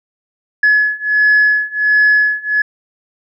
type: beating tone pair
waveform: sine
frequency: 1700 / 1701.4 Hz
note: G#6 / G#6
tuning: +40 / +41 cents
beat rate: 1.4 Hz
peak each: -12 / -11 dBFS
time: 0.63-2.62 s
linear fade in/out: 5 ms
effects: tanh soft clip ceiling -4 dBFS